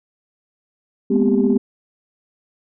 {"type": "tone cluster", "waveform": "sine", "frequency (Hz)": [206, 238.4, 255.4, 394.9], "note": ["G#3", "A#3", "C4", "G4"], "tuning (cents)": [-14, 39, -42, 13], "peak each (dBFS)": -18, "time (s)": [1.1, 1.58], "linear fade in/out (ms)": 10, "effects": ["tanh soft clip ceiling -5 dBFS"]}